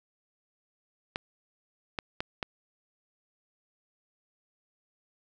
clicks, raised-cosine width 0.3 ms, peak -15 dBFS, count 4, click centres 1.159 / 1.988 / 2.205 / 2.428 s, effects none

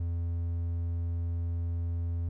triangle tone, 85 Hz, F2, 46 cents flat, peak -27 dBFS, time 0-2.29 s, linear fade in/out 5 ms, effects none

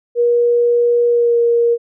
sine tone with pitch glide, 477.5 to 470.4 Hz, A#4 to A#4, +42 to +16 cents, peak -10 dBFS, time 0.15-1.78 s, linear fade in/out 50 ms, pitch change -26 cents, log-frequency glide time 1.07-1.38 s, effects none

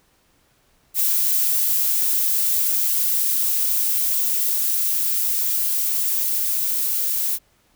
violet noise with level ramp, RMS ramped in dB -19 to -22 dBFS, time 0.94-7.39 s, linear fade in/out 50 ms, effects pink hiss -61 dBFS RMS until 7.75 s

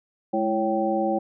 sine tone cluster, 211.9 / 334 / 554 / 776 Hz, G#3 / E4 / C#5 / G5, +35 / +23 / -1 / -18 cents, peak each -28 / -26 / -26 / -26 dBFS, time 0.33-1.19 s, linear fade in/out 10 ms, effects none

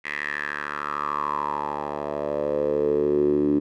10% pulse tone with band-pass filter sweep, 73.42 Hz, D2, in tune, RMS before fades -25 dBFS, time 0.04-3.6 s, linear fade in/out 20 ms, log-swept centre 2100 to 300 Hz, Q 6.1, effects none

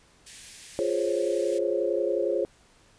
white high-pass noise, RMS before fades -44 dBFS, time 0.26-1.59 s, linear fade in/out 10 ms, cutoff 1600 Hz, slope 96 dB/octave
sine chord, Db major seventh, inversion first, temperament equal, 349.2 / 415.3 / 523.3 / 554.4 Hz, F4 / Ab4 / C5 / Db5, 0 / 0 / 0 / 0 cents, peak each -29 dBFS, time 0.79-2.45 s, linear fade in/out 0 ms
effects pink hiss -59 dBFS RMS until 2.98 s + resampled to 22050 Hz

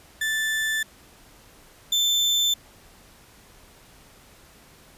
35% pulse tone pair in turn, 1760 / 3540 Hz, A6 / A7, 0 / +10 cents, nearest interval octave, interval 1210 cents, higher second, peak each -21 / -17 dBFS, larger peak second, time 0.21-0.83 / 1.92-2.54 s, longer neither, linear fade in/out 5 ms, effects pink hiss -52 dBFS RMS until 4.97 s + resampled to 32000 Hz

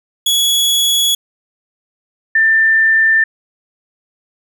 sawtooth / sine tone pair in turn, 3370 / 1785.2 Hz, G#7 / A6, +25 / +25 cents, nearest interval major seventh, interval 1100 cents, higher first, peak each -8 dBFS, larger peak neither, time 0.26-1.15 / 2.35-3.24 s, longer neither, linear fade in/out 5 ms, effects none

